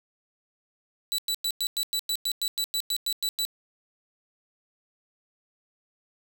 sawtooth tone bursts, 3951 Hz, B7, in tune, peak -22 dBFS, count 15, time 1.12-3.451 s, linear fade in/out 0 ms, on 63 ms, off 99 ms, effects none

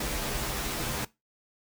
pink noise with comb filter, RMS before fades -32 dBFS, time 0-1.05 s, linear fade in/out 5 ms, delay 11 ms, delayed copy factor -0.95, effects noise-tail reverb RT60 0.2 s tail -19 dB re dry

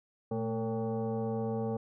sine tone with frequency modulation, 116.54 Hz, A#2, in tune, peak -30 dBFS, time 0.31-1.77 s, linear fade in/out 5 ms, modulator 338 Hz, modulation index 1.6, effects none

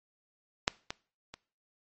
clicks, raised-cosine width 0.2 ms, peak -6 / -17 / -25 dBFS, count 3, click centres 0.679 / 0.905 / 1.34 s, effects noise-tail reverb RT60 0.4 s tail -22 dB re dry + MP3 32 kbps

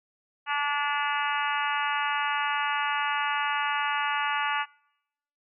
harmonic tone with a mistuned harmonic, 289.6 Hz, D4, 24 cents flat, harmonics 3 / 4 / 5 / 6 / 7 / 8 / 9 / 10, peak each -30 / -31 / -32 / -34 / -36 / -38 / -36 / -37 dBFS, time 0.46-4.66 s, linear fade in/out 50 ms, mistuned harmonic 10, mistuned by -15 cents, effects noise-tail reverb RT60 0.8 s tail -25 dB re dry

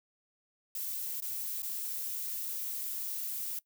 violet noise with dropouts, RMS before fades -37 dBFS, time 0.75-3.59 s, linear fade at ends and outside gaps 2 ms, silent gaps 1.203-1.222 / 1.622-1.63 s, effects noise-tail reverb RT60 0.1 s tail -21 dB re dry

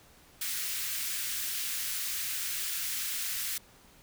white high-pass noise, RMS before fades -34 dBFS, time 0.41-3.58 s, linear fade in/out 5 ms, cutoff 1500 Hz, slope 24 dB/octave, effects pink hiss -58 dBFS RMS until 4.02 s

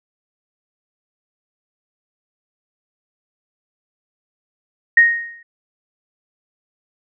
sine tone with exponential decay, 1864.7 Hz, A#6, in tune, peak -4 dBFS, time 4.97-5.43 s, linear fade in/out 5 ms, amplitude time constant 100 ms, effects none

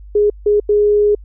sine tone bursts at uneven times, 415.3 Hz, G#4, in tune, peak -9 dBFS, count 3, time 0.15-0.3 / 0.46-0.6 / 0.69-1.15 s, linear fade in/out 5 ms, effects added 50 Hz sine -33 dBFS peak until 1.24 s

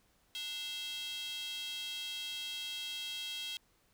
square tone with high-pass filter, 294.7 Hz, D4, 6 cents sharp, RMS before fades -41 dBFS, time 0.35-3.57 s, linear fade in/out 0 ms, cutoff 3200 Hz, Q 5.4, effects pink hiss -71 dBFS RMS until 3.93 s

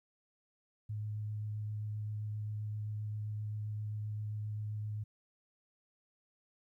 sine tone with vibrato, 106.1 Hz, G#2, 38 cents sharp, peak -36 dBFS, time 0.89-5.04 s, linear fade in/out 10 ms, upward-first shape sine, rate 7.6 Hz, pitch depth 10 cents each way, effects 13-bit

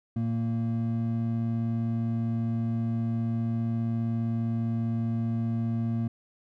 triangle tone pair together, 114.85 / 229.9 Hz, A#2 / A#3, -25 / -24 cents, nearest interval octave, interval 1201 cents, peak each -26 / -27 dBFS, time 0.16-6.08 s, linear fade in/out 5 ms, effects none

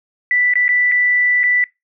sine tone with dropouts, 1975.5 Hz, B6, in tune, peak -12 dBFS, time 0.31-1.64 s, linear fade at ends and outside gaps 1 ms, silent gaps 0.537-0.555 / 0.681-0.69 / 0.916-0.92 / 1.433-1.438 s, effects noise-tail reverb RT60 0.2 s tail -22 dB re dry

